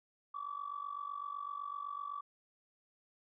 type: tone with amplitude modulation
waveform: sine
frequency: 1148 Hz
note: D6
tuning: 40 cents flat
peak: -35 dBFS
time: 0.34-2.21 s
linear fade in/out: 10 ms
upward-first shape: sine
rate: 47.9 Hz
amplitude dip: 85%
effects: tanh soft clip ceiling -32 dBFS